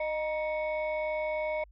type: tone cluster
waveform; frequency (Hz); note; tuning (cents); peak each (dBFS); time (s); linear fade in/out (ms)
sine; 616 / 943 / 2218; D#5 / A#5 / C#7; -17 / +20 / 0; -29 / -37 / -36; 0-1.64; 5
effects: tanh soft clip ceiling -24 dBFS + added 50 Hz sine -53 dBFS peak until 1.71 s